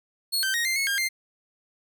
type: tone with pitch steps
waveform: sawtooth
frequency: 4334 / 1555 / 1874 / 2090 / 2189 / 1610 / 2098 Hz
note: C#8 / G6 / A#6 / C7 / C#7 / G6 / C7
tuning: -40 / -14 / +9 / -2 / -22 / +46 / +4 cents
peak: -20 dBFS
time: 0.32-1.09 s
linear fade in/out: 20 ms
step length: 110 ms
effects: none